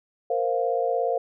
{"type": "chord", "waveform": "sine", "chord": "Bb suspended second", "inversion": "none", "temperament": "equal", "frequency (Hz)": [466.2, 523.3, 698.5], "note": ["Bb4", "C5", "F5"], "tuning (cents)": [0, 0, 0], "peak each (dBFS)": -26, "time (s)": [0.3, 1.18], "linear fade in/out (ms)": 5, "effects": []}